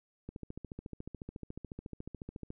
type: click train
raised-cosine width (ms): 3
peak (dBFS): -29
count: 32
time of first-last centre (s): 0.29-2.504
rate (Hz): 14
effects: none